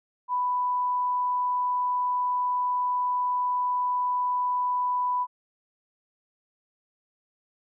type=tone; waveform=sine; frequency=992 Hz; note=B5; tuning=7 cents sharp; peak=-23 dBFS; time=0.28-5.27 s; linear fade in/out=50 ms; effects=none